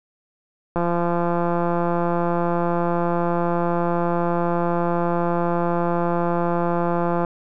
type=click train; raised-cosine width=1 ms; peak=-9 dBFS; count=1117; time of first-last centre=0.76-7.248 s; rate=172 Hz; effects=none